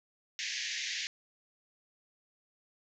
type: band-pass noise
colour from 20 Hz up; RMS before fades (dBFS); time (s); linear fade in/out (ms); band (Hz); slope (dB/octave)
pink; -37; 0.39-1.07; 0; 1700 to 6800; 96
effects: none